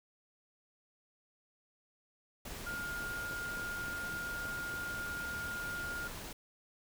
pink noise, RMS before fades -45 dBFS, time 2.45-6.33 s, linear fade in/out 5 ms
sine tone, 1416 Hz, F6, 23 cents sharp, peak -38 dBFS, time 2.66-6.08 s, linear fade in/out 10 ms
click train, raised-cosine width 2 ms, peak -34 dBFS, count 8, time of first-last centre 2.74-4.74 s, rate 3.5 Hz
effects none

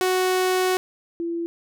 sawtooth / sine tone pair in turn, 370 / 337.9 Hz, F#4 / E4, 0 / +43 cents, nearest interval major second, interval 157 cents, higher first, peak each -15 / -24 dBFS, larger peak first, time 0.01-0.77 / 1.2-1.46 s, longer first, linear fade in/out 0 ms, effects none

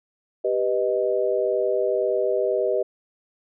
sine chord, G augmented, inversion none, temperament equal, 392 / 493.9 / 622.3 Hz, G4 / B4 / D#5, 0 / 0 / 0 cents, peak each -24 dBFS, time 0.44-2.83 s, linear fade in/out 10 ms, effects none

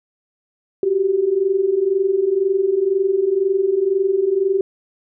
sine tone pair together, 370 / 392 Hz, F#4 / G4, 0 / 0 cents, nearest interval minor second, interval 100 cents, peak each -20 / -16 dBFS, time 0.83-4.61 s, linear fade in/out 2 ms, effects none

